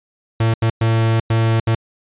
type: tone bursts at uneven times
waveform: 45% pulse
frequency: 112.9 Hz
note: A2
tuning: 45 cents sharp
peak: -13 dBFS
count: 5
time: 0.4-0.54 / 0.62-0.7 / 0.81-1.2 / 1.3-1.6 / 1.67-1.75 s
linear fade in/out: 5 ms
effects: resampled to 8000 Hz